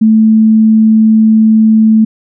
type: tone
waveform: sine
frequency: 219.5 Hz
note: A3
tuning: 4 cents flat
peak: -3 dBFS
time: 0.01-2.05 s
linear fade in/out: 10 ms
effects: none